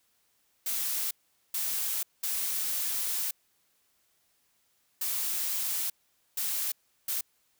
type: noise bursts at uneven times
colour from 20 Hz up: blue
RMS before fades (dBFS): -31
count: 6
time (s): 0.66-1.11 / 1.54-2.03 / 2.23-3.31 / 5.01-5.9 / 6.37-6.72 / 7.08-7.21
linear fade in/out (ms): 5
effects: white hiss -71 dBFS RMS until 7.59 s

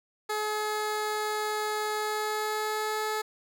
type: tone with pitch glide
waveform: 15% pulse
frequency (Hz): 425.6 to 430.5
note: G#4 to A4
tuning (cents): +42 to -38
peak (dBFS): -22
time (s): 0.29-3.22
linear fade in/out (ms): 10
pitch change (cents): +20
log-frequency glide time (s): 1.95-3.01
effects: none

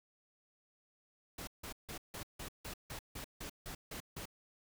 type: noise bursts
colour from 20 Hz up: pink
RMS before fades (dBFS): -45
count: 12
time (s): 1.38-4.256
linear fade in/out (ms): 5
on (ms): 93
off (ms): 160
effects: none

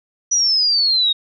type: exponential sweep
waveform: sine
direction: down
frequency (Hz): 5920 to 3729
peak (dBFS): -13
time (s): 0.31-1.13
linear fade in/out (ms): 10
effects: none

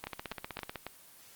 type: two click trains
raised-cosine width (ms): 0.3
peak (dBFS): -21 / -21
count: 12 / 4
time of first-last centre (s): 0.07-0.758 / 0.04-0.866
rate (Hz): 16 / 3.63
effects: white hiss -56 dBFS RMS until 1.35 s + Opus 24 kbps

